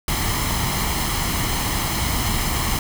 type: noise with comb filter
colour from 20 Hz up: pink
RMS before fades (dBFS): -22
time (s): 0.08-2.79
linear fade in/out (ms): 2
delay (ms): 0.97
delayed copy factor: +0.55
effects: none